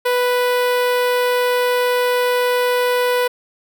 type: tone with notch filter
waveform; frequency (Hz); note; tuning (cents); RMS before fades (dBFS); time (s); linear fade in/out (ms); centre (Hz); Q
sawtooth; 493.9; B4; 0; -17; 0.05-3.28; 10; 6700; 1.1
effects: none